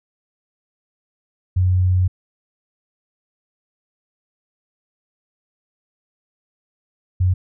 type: tone bursts at uneven times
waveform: sine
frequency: 91.6 Hz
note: F#2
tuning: 17 cents flat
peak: -13 dBFS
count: 2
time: 1.56-2.08 / 7.2-7.34 s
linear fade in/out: 10 ms
effects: none